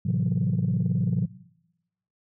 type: chord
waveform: sine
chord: F# half-diminished seventh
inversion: first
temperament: just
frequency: 111 / 133.2 / 166.5 / 185 Hz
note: A2 / C3 / E3 / F#3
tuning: +16 / +31 / +18 / 0 cents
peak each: -26 dBFS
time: 0.05-1.26 s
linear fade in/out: 10 ms
effects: noise-tail reverb RT60 0.9 s tail -20 dB re dry + tanh soft clip ceiling -16 dBFS